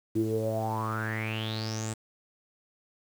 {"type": "tone with low-pass filter sweep", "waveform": "sawtooth", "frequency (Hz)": 110, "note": "A2", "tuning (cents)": 0, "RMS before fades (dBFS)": -31, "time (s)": [0.15, 1.94], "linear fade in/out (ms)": 10, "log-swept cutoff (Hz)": [310, 8200], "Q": 9.9, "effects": ["8-bit"]}